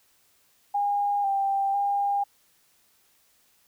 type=tone with pitch steps; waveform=sine; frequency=813 / 788 / 805 Hz; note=G#5 / G5 / G5; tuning=-37 / +9 / +46 cents; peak=-22 dBFS; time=0.74-2.24 s; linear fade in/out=10 ms; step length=500 ms; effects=white hiss -64 dBFS RMS until 3.67 s